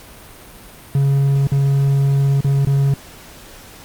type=tone with dropouts; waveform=triangle; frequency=138.59 Hz; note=C#3; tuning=in tune; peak=-10 dBFS; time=0.95-2.94 s; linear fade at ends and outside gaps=2 ms; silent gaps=1.471-1.518 / 2.407-2.445 / 2.65-2.67 s; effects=pink hiss -40 dBFS RMS until 3.84 s + Opus 48 kbps